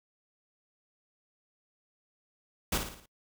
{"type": "noise with echo", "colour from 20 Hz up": "pink", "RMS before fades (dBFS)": -29, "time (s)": [2.72, 2.78], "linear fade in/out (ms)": 5, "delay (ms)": 56, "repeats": 5, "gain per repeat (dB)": -6, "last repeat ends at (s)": 3.06, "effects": ["noise-tail reverb RT60 0.1 s tail -24 dB re dry"]}